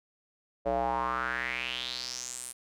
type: tone with band-pass filter sweep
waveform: square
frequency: 62.3 Hz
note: B1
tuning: 16 cents sharp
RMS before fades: -33 dBFS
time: 0.65-2.53 s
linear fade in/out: 20 ms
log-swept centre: 580 to 10000 Hz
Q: 5
effects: none